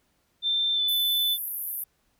sine tone with pitch glide, 3570 to 3503 Hz, A7 to A7, +24 to -8 cents, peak -22 dBFS, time 0.42-1.38 s, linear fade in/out 50 ms, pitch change -32 cents, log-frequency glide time 0.74-0.82 s
white band-pass noise, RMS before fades -33 dBFS, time 0.88-1.84 s, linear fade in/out 5 ms, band 11000 to 14000 Hz, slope 96 dB/octave
effects pink hiss -70 dBFS RMS until 2.19 s

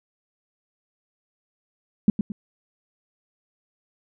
sine tone with echo, 207.7 Hz, G#3, in tune, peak -11 dBFS, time 2.08-2.1 s, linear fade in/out 2 ms, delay 110 ms, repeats 2, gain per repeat -8 dB, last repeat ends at 2.32 s, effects none

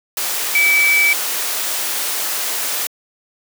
sine tone in noise, 2300 Hz, D7, 37 cents flat, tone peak -11 dBFS, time 0.55-1.13 s, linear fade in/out 2 ms, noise white, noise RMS -21 dBFS, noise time 0.17-2.87 s, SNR +7 dB, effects high-pass 400 Hz 12 dB/octave

